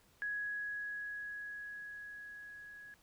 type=tone with level ramp; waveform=sine; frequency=1670 Hz; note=G#6; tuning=9 cents sharp; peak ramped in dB=-35 to -50 dBFS; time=0.22-2.94 s; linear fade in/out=0 ms; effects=pink hiss -68 dBFS RMS until 3.02 s